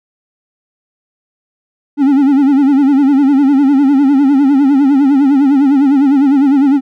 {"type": "tone with vibrato", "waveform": "triangle", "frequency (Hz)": 277.2, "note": "C#4", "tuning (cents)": 0, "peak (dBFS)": -4, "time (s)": [1.97, 6.81], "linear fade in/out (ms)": 50, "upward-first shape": "sine", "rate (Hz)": 9.9, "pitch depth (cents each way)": 100, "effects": []}